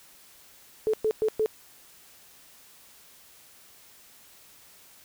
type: tone bursts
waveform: sine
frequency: 434.9 Hz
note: A4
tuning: 20 cents flat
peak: -21 dBFS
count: 4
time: 0.87-1.46 s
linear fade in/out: 0 ms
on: 65 ms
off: 110 ms
effects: white hiss -54 dBFS RMS until 5.04 s